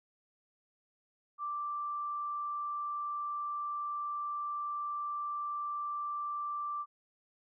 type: tone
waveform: sine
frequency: 1174.7 Hz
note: D6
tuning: in tune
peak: -34 dBFS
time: 1.38-6.86 s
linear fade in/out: 50 ms
effects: none